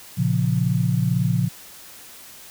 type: chord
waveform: sine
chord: Bb minor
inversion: none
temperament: equal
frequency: 116.54 / 138.59 / 174.61 Hz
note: Bb2 / Db3 / F3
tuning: 0 / 0 / 0 cents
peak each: -22 dBFS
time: 0.17-1.49 s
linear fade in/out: 20 ms
effects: white hiss -43 dBFS RMS until 2.5 s

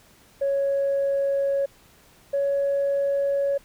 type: tone pair in turn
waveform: sine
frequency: 554.4 / 558.9 Hz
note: C#5 / C#5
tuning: 0 / +14 cents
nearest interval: unison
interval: 14 cents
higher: second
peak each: -19 dBFS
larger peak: neither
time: 0.41-1.66 / 2.33-3.58 s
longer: neither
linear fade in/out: 10 ms
effects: tanh soft clip ceiling -17 dBFS + pink hiss -55 dBFS RMS until 3.64 s

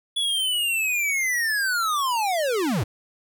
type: linear sweep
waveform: square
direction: down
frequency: 3425 to 83.3 Hz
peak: -22 dBFS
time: 0.16-2.84 s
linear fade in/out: 10 ms
effects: none

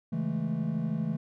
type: chord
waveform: triangle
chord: A major seventh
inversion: first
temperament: equal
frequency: 138.59 / 164.81 / 207.7 / 220 Hz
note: C#3 / E3 / G#3 / A3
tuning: 0 / 0 / 0 / 0 cents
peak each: -34 / -29 / -35 / -30 dBFS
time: 0.12-1.17 s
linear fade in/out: 10 ms
effects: tanh soft clip ceiling -17 dBFS

